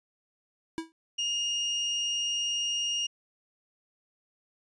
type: tone with exponential decay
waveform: square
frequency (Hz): 325.3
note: E4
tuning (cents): -23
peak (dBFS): -28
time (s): 0.78-0.92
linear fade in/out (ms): 0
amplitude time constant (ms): 30
type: tone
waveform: 35% pulse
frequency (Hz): 2843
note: F7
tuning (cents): +30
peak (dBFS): -26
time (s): 1.18-3.07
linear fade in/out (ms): 10
effects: resampled to 22050 Hz